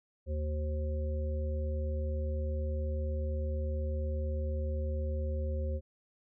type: harmonic tone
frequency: 75.8 Hz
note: D#2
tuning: 45 cents flat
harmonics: 1 / 3 / 5 / 7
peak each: -31 / -45 / -46 / -41 dBFS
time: 0.26-5.81 s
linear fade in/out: 50 ms
effects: none